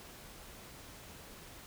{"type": "silence", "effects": ["pink hiss -52 dBFS RMS until 1.66 s"]}